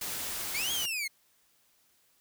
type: noise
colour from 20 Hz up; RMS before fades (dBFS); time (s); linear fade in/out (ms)
white; -36; 0.01-0.86; 5
type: linear two-way sweep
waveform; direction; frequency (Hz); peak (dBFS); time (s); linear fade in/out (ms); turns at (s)
sawtooth; up then down; 2093 to 3322 to 2093; -28; 0.54-1.08; 10; 0.72
effects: white hiss -68 dBFS RMS until 2.2 s